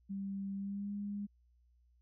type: tone with pitch glide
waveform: sine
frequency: 196.5 to 203.5 Hz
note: G3 to G#3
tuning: +4 to -35 cents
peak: -37 dBFS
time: 0.09-1.27 s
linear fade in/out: 20 ms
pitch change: +61 cents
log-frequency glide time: 0.55-0.93 s
effects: added 60 Hz sine -66 dBFS peak until 2.01 s